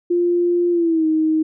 sine tone with pitch glide, 349.2 to 314.7 Hz, F4 to D#4, 0 to +20 cents, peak -14 dBFS, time 0.1-1.43 s, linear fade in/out 10 ms, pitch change -180 cents, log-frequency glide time 0.71-1.06 s, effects none

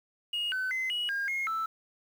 sine tone with pitch steps, 2866 / 1517 / 2053 / 2913 / 1615 / 2150 / 1320 Hz, F7 / F#6 / C7 / F#7 / G#6 / C7 / E6, +44 / +43 / -33 / -28 / -49 / +47 / +2 cents, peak -27 dBFS, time 0.33-1.66 s, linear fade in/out 5 ms, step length 190 ms, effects tanh soft clip ceiling -27 dBFS + 9-bit

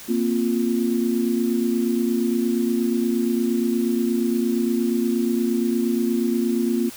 sine chord, Bb suspended second, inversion none, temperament equal, 233.1 / 261.6 / 349.2 Hz, Bb3 / C4 / F4, 0 / 0 / 0 cents, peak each -21 / -25 / -24 dBFS, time 0.08-6.9 s, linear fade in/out 20 ms, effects white hiss -40 dBFS RMS until 6.96 s

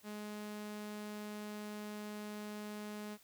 sawtooth tone, 209.8 Hz, G#3, 18 cents sharp, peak -39 dBFS, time 0.03-3.18 s, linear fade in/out 50 ms, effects white hiss -65 dBFS RMS until 3.23 s

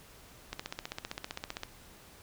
click train, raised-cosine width 0.2 ms, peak -19 dBFS, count 18, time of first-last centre 0.53-1.634 s, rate 15.4 Hz, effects pink hiss -55 dBFS RMS until 2.22 s

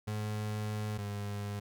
35% pulse tone pair in turn, 106.3 / 102.16 Hz, G#2 / G#2, +41 / -28 cents, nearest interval minor second, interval 69 cents, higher first, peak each -32 / -34 dBFS, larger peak first, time 0.07-0.98 / 0.98-1.6 s, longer first, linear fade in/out 10 ms, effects none

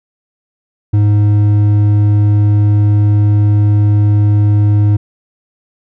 triangle tone with hard clipping, 103.83 Hz, G#2, in tune, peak -8 dBFS, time 0.93-4.97 s, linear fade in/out 10 ms, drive 9 dB, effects none

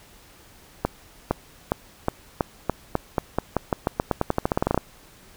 accelerating click train, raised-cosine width 1 ms, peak -6 dBFS, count 25, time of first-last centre 0.85-4.777 s, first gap 460 ms, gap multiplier 0.89, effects pink hiss -51 dBFS RMS until 5.36 s

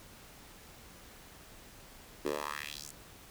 10% pulse tone with high-pass filter sweep, 73.42 Hz, D2, in tune, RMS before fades -39 dBFS, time 2.25-2.91 s, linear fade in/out 5 ms, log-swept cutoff 340 to 8000 Hz, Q 2.5, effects pink hiss -54 dBFS RMS until 3.3 s

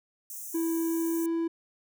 white high-pass noise, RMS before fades -40 dBFS, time 0.3-1.26 s, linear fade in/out 2 ms, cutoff 5800 Hz, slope 96 dB/octave
triangle tone with pitch glide, 329.6 to 331.7 Hz, E4 to E4, 0 to +11 cents, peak -24 dBFS, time 0.54-1.48 s, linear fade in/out 10 ms, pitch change +11 cents, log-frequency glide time 0.83-1.31 s
effects none

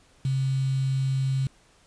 sine tone with quantisation, 133.4 Hz, C3, 34 cents sharp, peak -22 dBFS, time 0.25-1.47 s, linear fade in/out 2 ms, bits 7, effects pink hiss -59 dBFS RMS until 1.86 s + resampled to 22050 Hz

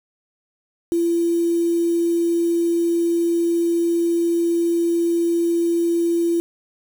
sine tone with quantisation, 339.3 Hz, F4, 50 cents flat, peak -16 dBFS, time 0.92-6.4 s, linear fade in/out 0 ms, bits 6, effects none

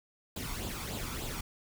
pink noise with flanger, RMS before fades -38 dBFS, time 0.36-1.41 s, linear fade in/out 5 ms, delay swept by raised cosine 0.25 to 0.91 ms, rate 3.4 Hz, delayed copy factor +0.6, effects none

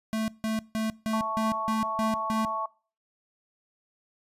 square tone bursts, 220 Hz, A3, in tune, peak -27 dBFS, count 8, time 0.13-2.45 s, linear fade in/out 0 ms, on 150 ms, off 160 ms
sine chord, A major, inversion second, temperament equal, 659.3 / 880 / 1108.7 Hz, E5 / A5 / C#6, 0 / 0 / 0 cents, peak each -35 / -34 / -29 dBFS, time 1.13-2.66 s, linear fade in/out 5 ms
effects noise-tail reverb RT60 0.4 s tail -23 dB re dry + resampled to 32000 Hz

